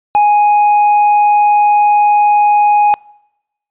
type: tone with tanh clipping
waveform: triangle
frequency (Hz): 830.6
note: G#5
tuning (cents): 0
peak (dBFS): -7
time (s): 0.15-2.94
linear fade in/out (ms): 0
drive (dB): 8
effects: noise-tail reverb RT60 0.9 s tail -26 dB re dry + resampled to 8000 Hz